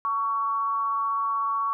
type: tone with frequency modulation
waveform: sine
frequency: 1121 Hz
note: C#6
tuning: 19 cents sharp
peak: -23 dBFS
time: 0.05-1.73 s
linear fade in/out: 0 ms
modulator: 220 Hz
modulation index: 0.37
effects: none